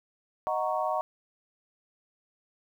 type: chord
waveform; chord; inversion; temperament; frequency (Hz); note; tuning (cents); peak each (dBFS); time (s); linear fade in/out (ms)
sine; D# minor seventh; none; equal; 622.3 / 740 / 932.3 / 1108.7; D#5 / F#5 / A#5 / C#6; 0 / 0 / 0 / 0; -31 / -31 / -33 / -33; 0.47-1.01; 0
effects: 10-bit